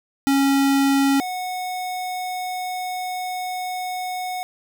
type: tone pair in turn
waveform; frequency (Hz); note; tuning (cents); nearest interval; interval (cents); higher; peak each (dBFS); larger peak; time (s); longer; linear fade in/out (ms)
square; 275.5 / 734; C#4 / F#5; -11 / -14; octave + perfect fourth; 1697; second; -16 / -26; first; 0.27-1.2 / 1.2-4.43; second; 0
effects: none